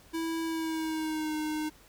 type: tone with pitch glide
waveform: square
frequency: 327.6 to 307.4 Hz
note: E4 to D#4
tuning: -11 to -21 cents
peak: -31 dBFS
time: 0.13-1.7 s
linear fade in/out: 20 ms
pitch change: -110 cents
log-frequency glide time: 0.44-1.35 s
effects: added 46 Hz sine -63 dBFS peak until 1.88 s + pink hiss -58 dBFS RMS until 1.88 s